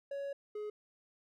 triangle tone pair in turn, 559 / 421 Hz, C#5 / G#4, +14 / +24 cents, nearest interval perfect fourth, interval 490 cents, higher first, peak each -35 / -36 dBFS, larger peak first, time 0.11-0.33 / 0.55-0.7 s, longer first, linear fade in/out 5 ms, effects none

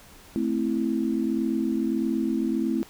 sine chord, A minor, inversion none, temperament equal, 220 / 261.6 / 329.6 Hz, A3 / C4 / E4, 0 / 0 / 0 cents, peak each -27 dBFS, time 0.36-2.83 s, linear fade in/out 0 ms, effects pink hiss -50 dBFS RMS until 2.89 s

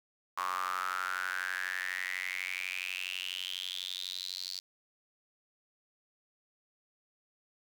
sawtooth tone with high-pass filter sweep, 92.1 Hz, F#2, 7 cents flat, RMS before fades -37 dBFS, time 0.37-4.6 s, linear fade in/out 10 ms, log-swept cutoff 1100 to 4500 Hz, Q 8.4, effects 10-bit

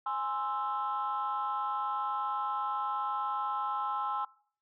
sine chord, Ab augmented, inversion none, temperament equal, 830.6 / 1046.5 / 1318.5 Hz, Ab5 / C6 / E6, 0 / 0 / 0 cents, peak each -34 dBFS, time 0.06-4.25 s, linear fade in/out 5 ms, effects noise-tail reverb RT60 0.5 s tail -22 dB re dry + tanh soft clip ceiling -24 dBFS

